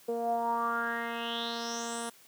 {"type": "tone with low-pass filter sweep", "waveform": "10% pulse", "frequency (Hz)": 233.1, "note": "A#3", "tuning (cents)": 0, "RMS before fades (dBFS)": -33, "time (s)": [0.08, 2.1], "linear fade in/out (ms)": 10, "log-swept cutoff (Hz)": [500, 10000], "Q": 6.2, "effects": ["white hiss -58 dBFS RMS until 2.27 s", "high-pass 100 Hz 12 dB/octave"]}